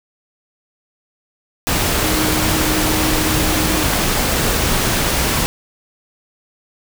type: tone in noise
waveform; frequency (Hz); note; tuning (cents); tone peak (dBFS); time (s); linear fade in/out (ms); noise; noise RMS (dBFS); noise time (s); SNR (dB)
sine; 311.1; D#4; 0; -21; 2.04-3.84; 0; pink; -17; 1.67-5.46; -7
effects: none